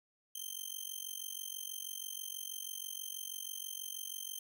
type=tone with amplitude modulation; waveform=10% pulse; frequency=3136 Hz; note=G7; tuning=in tune; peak=-29 dBFS; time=0.35-4.39 s; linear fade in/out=5 ms; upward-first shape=sine; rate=46.2 Hz; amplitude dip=95%; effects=none